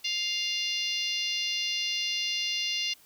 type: harmonic tone with a mistuned harmonic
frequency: 700 Hz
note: F5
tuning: 4 cents sharp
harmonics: 3 / 4 / 5 / 6 / 7 / 8 / 9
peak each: -38 / -31 / -36 / -36 / -35 / -41 / -43 dBFS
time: 0.04-2.94 s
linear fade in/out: 10 ms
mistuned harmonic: 9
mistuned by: -50 cents
effects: white hiss -58 dBFS RMS until 3.05 s